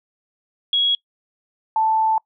sine tone pair in turn, 3322 / 880.9 Hz, G#7 / A5, 0 / +2 cents, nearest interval octave + major seventh, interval 2298 cents, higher first, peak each -15 / -15 dBFS, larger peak neither, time 0.73-0.95 / 1.76-2.18 s, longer second, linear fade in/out 2 ms, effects noise-tail reverb RT60 0.1 s tail -25 dB re dry

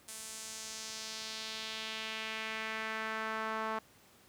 sawtooth tone with band-pass filter sweep, 220 Hz, A3, in tune, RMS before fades -40 dBFS, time 0.08-3.79 s, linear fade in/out 5 ms, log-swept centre 9200 to 1100 Hz, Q 1.7, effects pink hiss -62 dBFS RMS until 4.28 s + high-pass 80 Hz 12 dB/octave

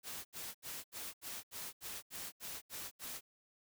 white noise bursts, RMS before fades -45 dBFS, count 11, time 0.03-3.21 s, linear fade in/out 50 ms, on 220 ms, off 76 ms, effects none

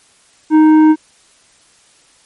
sine tone with tanh clipping, 311.1 Hz, D#4, in tune, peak -6 dBFS, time 0.5-0.96 s, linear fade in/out 50 ms, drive 9 dB, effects white hiss -50 dBFS RMS until 2.25 s + MP3 48 kbps

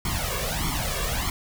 pink noise with flanger, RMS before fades -27 dBFS, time 0.05-1.3 s, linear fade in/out 2 ms, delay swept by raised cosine 0.91 to 1.83 ms, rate 1.6 Hz, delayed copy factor +1, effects none

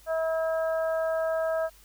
harmonic tone, 323 Hz, E4, 35 cents flat, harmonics 2 / 3 / 4 / 5, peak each -25 / -41 / -37 / -38 dBFS, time 0.06-1.7 s, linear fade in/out 50 ms, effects added 50 Hz sine -56 dBFS peak until 1.84 s + white hiss -57 dBFS RMS until 1.84 s

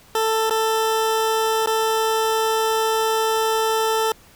20% pulse tone with dropouts, 442.9 Hz, A4, 11 cents sharp, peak -13 dBFS, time 0.15-4.12 s, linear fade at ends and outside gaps 2 ms, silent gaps 0.497-0.507 / 1.661-1.672 s, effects pink hiss -50 dBFS RMS until 4.35 s

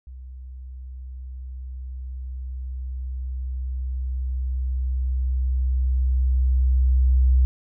sine tone with level ramp, 63.9 Hz, C2, 40 cents flat, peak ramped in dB -36 to -13 dBFS, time 0.07-7.45 s, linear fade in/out 0 ms, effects none

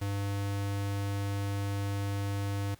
square tone, 100 Hz, G2, 35 cents sharp, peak -31 dBFS, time 0.01-2.75 s, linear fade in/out 10 ms, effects pink hiss -60 dBFS RMS until 2.79 s

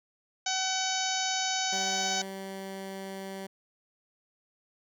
harmonic tone, 756 Hz, F#5, 37 cents sharp, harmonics 1 / 2 / 3 / 4 / 5 / 6 / 7 / 8 / 9, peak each -33 / -37 / -39 / -37 / -37 / -38 / -38 / -35 / -38 dBFS, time 0.46-2.22 s, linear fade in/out 5 ms
15% pulse tone, 193.1 Hz, G3, 26 cents flat, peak -31 dBFS, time 1.72-3.47 s, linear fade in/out 10 ms
effects none

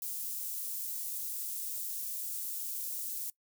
white high-pass noise, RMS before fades -38 dBFS, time 0.02-3.3 s, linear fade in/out 2 ms, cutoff 9100 Hz, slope 12 dB/octave, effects noise-tail reverb RT60 0.1 s tail -21 dB re dry

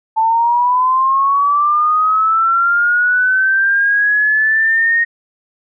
sine linear sweep, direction up, 880 to 1864.7 Hz, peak -10 dBFS, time 0.16-5.05 s, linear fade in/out 20 ms, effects none

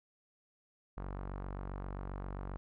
sawtooth tone with low-pass filter, 47.53 Hz, F#1, 47 cents sharp, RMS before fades -42 dBFS, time 0.97-2.57 s, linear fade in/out 0 ms, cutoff 1200 Hz, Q 1.7, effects none

